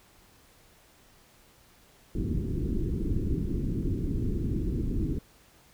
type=low-pass noise; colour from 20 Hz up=pink; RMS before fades=-29 dBFS; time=2.15-5.19 s; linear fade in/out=2 ms; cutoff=380 Hz; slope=48 dB/octave; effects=pink hiss -59 dBFS RMS until 5.73 s